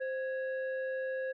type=tone pair together; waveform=sine; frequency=522.7 / 1661.2 Hz; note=C5 / G#6; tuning=-2 / 0 cents; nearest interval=octave + minor sixth; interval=2002 cents; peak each=-32 / -39 dBFS; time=0-1.33 s; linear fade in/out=20 ms; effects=tanh soft clip ceiling -29 dBFS